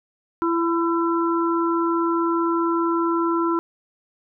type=harmonic tone; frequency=335.6 Hz; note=E4; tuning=31 cents sharp; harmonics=1 / 3 / 4; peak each=-20 / -25 / -26 dBFS; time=0.42-3.59 s; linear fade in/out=0 ms; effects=none